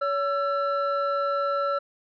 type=tone pair together; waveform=triangle; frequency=564.6 / 1340 Hz; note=C#5 / E6; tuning=+32 / +28 cents; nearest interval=octave + minor third; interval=1496 cents; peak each=-24 dBFS; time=0.01-1.79 s; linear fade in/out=10 ms; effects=resampled to 11025 Hz